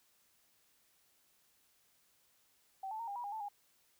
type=tone with pitch steps; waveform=sine; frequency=771 / 874 / 922 / 805 / 965 / 812 / 878 / 816 Hz; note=G5 / A5 / A#5 / G5 / B5 / G#5 / A5 / G#5; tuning=-29 / -12 / -19 / +46 / -40 / -39 / -4 / -31 cents; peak=-39 dBFS; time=2.83-3.486 s; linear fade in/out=5 ms; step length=82 ms; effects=white hiss -72 dBFS RMS until 3.99 s